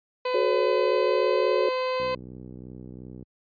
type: tone with pitch glide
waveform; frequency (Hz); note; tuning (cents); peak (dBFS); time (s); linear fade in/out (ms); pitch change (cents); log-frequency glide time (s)
30% pulse; 504 to 512.5; B4 to C5; +35 to -36; -22; 0.25-2.15; 5; +29; 0.4-1.77
type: chord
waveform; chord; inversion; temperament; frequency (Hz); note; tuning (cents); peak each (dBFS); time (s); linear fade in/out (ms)
sine; F# minor; none; equal with one note detuned; 370 / 433.9 / 554.4; F#4 / A4 / C#5; 0 / -24 / 0; -26; 0.34-1.69; 5
type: click train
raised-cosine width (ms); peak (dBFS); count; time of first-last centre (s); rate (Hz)
3; -28; 78; 2-3.226; 62.8
effects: high-pass 80 Hz 12 dB/octave + resampled to 11025 Hz